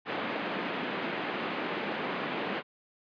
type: band-pass noise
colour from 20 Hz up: pink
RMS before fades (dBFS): -34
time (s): 0.05-2.63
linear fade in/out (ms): 50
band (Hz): 200 to 3000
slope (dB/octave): 24
effects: resampled to 11025 Hz